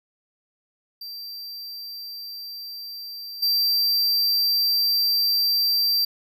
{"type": "tone with level steps", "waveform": "square", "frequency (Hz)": 4699, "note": "D8", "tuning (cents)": 0, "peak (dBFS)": [-34, -19], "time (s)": [1.01, 6.05], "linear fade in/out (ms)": 5, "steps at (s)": 3.42, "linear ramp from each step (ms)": 10, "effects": []}